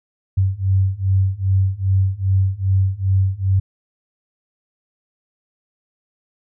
sine beating tone pair, 94.5 / 97 Hz, F#2 / G2, +37 / -18 cents, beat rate 2.5 Hz, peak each -18 / -17 dBFS, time 0.37-3.6 s, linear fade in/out 10 ms, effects none

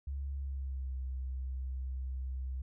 sine tone with pitch glide, 69.1 to 64.85 Hz, C#2 to C2, -5 to -15 cents, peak -35 dBFS, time 0.07-2.62 s, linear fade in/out 5 ms, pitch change -110 cents, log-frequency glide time 0.34-0.96 s, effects none

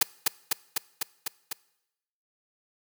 white noise with echo, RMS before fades -20 dBFS, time 0.01-0.03 s, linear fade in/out 5 ms, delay 250 ms, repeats 6, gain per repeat -2 dB, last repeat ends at 1.53 s, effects noise-tail reverb RT60 0.9 s tail -22 dB re dry + high-pass 200 Hz 12 dB/octave

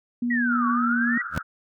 sine tone with pitch glide, 240.8 to 237.3 Hz, B3 to A#3, -44 to +31 cents, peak -22 dBFS, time 0.22-1.18 s, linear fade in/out 5 ms, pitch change -25 cents, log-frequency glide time 0.74-0.89 s
sine exponential two-way sweep, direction down then up, 1975.5 to 1100 to 1975.5 Hz, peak -23 dBFS, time 0.3-1.22 s, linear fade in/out 10 ms, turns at 0.68 s
white band-pass noise, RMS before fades -33 dBFS, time 0.49-1.43 s, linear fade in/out 20 ms, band 1300 to 1500 Hz, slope 96 dB/octave
20% pulse tone with exponential growth, 80.3 Hz, E2, 45 cents flat, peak -16 dBFS, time 1.3-1.38 s, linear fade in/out 0 ms, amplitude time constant 17 ms
effects none

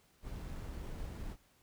brown noise with sample-and-hold, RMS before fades -43 dBFS, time 0.22-1.37 s, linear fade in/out 50 ms, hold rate 8820 Hz, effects pink hiss -69 dBFS RMS until 1.62 s

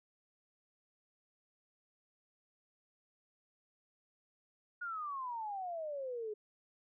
sine exponential sweep, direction down, 1457 to 414.7 Hz, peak -38 dBFS, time 4.81-6.34 s, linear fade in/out 10 ms, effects none

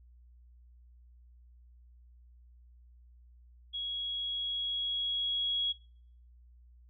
sine tone with level ramp, 3322 Hz, G#7, in tune, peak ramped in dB -34 to -28 dBFS, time 3.73-5.73 s, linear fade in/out 20 ms, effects noise-tail reverb RT60 0.6 s tail -22 dB re dry + added 60 Hz sine -55 dBFS peak until 6.89 s

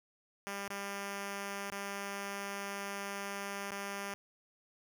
5% pulse tone with dropouts, 199.4 Hz, G3, 30 cents sharp, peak -27 dBFS, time 0.47-4.14 s, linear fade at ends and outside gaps 0 ms, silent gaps 0.68-0.703 / 1.702-1.719 / 3.708-3.718 s, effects none

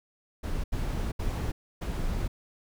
brown noise bursts at uneven times, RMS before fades -30 dBFS, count 4, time 0.43-0.64 / 0.72-1.12 / 1.19-1.52 / 1.81-2.28 s, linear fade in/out 10 ms, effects none

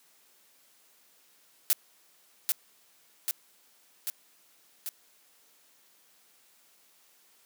blue noise with echo, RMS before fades -23 dBFS, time 1.7-1.73 s, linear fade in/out 0 ms, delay 790 ms, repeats 4, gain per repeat -3 dB, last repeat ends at 4.89 s, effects white hiss -63 dBFS RMS until 7.45 s + high-pass 200 Hz 12 dB/octave

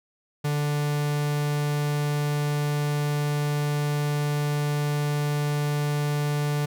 45% pulse tone, 146.83 Hz, D3, in tune, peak -23 dBFS, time 0.44-6.66 s, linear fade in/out 10 ms, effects none

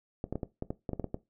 clicks, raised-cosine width 2 ms, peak -20 dBFS, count 11, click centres 0.241 / 0.326 / 0.356 / 0.432 / 0.624 / 0.705 / 0.892 / 0.933 / 0.997 / 1.043 / 1.144 s, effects noise-tail reverb RT60 0.2 s tail -17 dB re dry

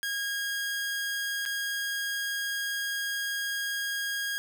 sawtooth tone with dropouts, 1633 Hz, G#6, 30 cents flat, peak -26 dBFS, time 0.03-4.38 s, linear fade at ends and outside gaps 0 ms, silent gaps 1.453-1.46 s, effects none

